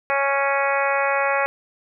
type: harmonic tone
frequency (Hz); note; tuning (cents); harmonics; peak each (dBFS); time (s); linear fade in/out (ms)
277.2; C#4; 0; 2 / 3 / 4 / 5 / 6 / 7 / 8 / 9; -23 / -25 / -26 / -27 / -28 / -28 / -29 / -30; 0.1-1.46; 0
effects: none